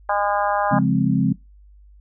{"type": "harmonic tone", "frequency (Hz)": 203.9, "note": "G#3", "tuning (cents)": -32, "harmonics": [3, 4, 5, 6, 7, 8], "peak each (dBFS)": [-24, -21, -25, -27, -30, -30], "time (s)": [0.09, 0.79], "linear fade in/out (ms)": 5}
{"type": "chord", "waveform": "sine", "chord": "Db major seventh", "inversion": "none", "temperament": "equal", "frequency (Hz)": [138.59, 174.61, 207.7, 261.6], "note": ["Db3", "F3", "Ab3", "C4"], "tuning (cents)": [0, 0, 0, 0], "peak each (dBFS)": -21, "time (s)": [0.71, 1.33], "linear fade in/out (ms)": 10}
{"effects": ["noise-tail reverb RT60 0.2 s tail -21 dB re dry", "added 50 Hz sine -45 dBFS peak until 2 s"]}